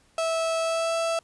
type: tone with pitch glide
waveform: 35% pulse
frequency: 654 to 662 Hz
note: E5 to E5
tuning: -14 to +7 cents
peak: -22 dBFS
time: 0.18-1.19 s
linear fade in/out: 2 ms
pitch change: +21 cents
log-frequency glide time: 0.6-0.95 s
effects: pink hiss -62 dBFS RMS until 1.23 s + resampled to 24000 Hz